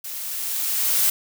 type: noise with level ramp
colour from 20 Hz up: blue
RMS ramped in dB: -33 to -18 dBFS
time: 0.04-1.1 s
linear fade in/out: 5 ms
effects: none